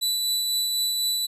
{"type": "tone with tremolo", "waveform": "sawtooth", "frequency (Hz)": 3968, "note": "B7", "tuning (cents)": 7, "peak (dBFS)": -18, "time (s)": [0.01, 1.27], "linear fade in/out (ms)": 20, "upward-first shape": "triangle", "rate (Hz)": 4, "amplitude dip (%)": 30, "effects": ["resampled to 32000 Hz"]}